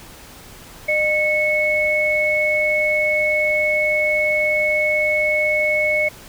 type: tone pair together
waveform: sine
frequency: 608 / 2202 Hz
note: D#5 / C#7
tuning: -40 / -12 cents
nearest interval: octave + minor seventh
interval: 2228 cents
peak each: -20 / -17 dBFS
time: 0.88-6.09 s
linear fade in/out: 10 ms
effects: pink hiss -41 dBFS RMS until 6.28 s